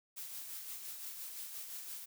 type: noise with tremolo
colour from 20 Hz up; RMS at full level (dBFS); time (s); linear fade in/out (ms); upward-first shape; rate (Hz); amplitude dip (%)
blue; -44; 0.16-2.06; 20; sine; 5.8; 40
effects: none